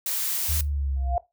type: noise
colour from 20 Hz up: blue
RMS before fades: -27 dBFS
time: 0.06-0.61 s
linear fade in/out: 2 ms
type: exponential sweep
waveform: sine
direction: down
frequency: 76.6 to 63.5 Hz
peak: -24 dBFS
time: 0.48-1.17 s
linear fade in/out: 20 ms
type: tone with exponential growth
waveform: sine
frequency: 698.5 Hz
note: F5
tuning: in tune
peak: -19 dBFS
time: 0.96-1.18 s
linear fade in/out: 2 ms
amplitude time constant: 47 ms
effects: noise-tail reverb RT60 0.2 s tail -18 dB re dry